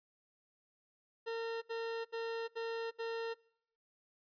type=tone bursts; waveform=40% pulse; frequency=457.3 Hz; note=A#4; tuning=33 cents flat; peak=-36 dBFS; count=5; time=1.26-3.344 s; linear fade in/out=20 ms; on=360 ms; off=71 ms; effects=noise-tail reverb RT60 0.7 s tail -24 dB re dry + resampled to 11025 Hz